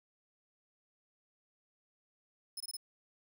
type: tone bursts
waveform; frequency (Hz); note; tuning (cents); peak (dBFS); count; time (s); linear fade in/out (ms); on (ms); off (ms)
20% pulse; 5190; E8; -28; -34; 4; 2.57-2.768; 5; 33; 22
effects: 11-bit